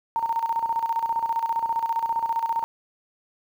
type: tone with tremolo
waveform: sine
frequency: 916 Hz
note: A#5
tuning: 31 cents flat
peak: -20 dBFS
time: 0.16-2.64 s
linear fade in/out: 0 ms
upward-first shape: square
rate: 15 Hz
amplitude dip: 65%
effects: 9-bit